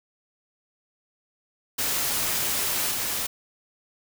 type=noise with level steps; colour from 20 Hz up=white; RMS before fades=-26 / -28 dBFS; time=1.78-3.27 s; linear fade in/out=10 ms; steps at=2.91 s; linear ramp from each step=5 ms; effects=none